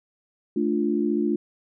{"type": "chord", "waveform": "sine", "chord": "D minor", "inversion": "second", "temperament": "equal", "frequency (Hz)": [220, 293.7, 349.2], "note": ["A3", "D4", "F4"], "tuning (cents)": [0, 0, 0], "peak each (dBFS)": -25, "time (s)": [0.56, 1.36], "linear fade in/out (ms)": 5, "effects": []}